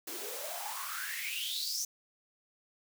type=noise with high-pass filter sweep; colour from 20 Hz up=white; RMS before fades=-38 dBFS; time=0.07-1.85 s; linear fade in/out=5 ms; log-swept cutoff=310 to 6200 Hz; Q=9.4; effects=none